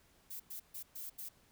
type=noise bursts at uneven times; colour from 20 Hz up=violet; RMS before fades=-45 dBFS; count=5; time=0.3-0.4 / 0.5-0.6 / 0.74-0.83 / 0.95-1.1 / 1.18-1.29 s; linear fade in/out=10 ms; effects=pink hiss -68 dBFS RMS until 1.51 s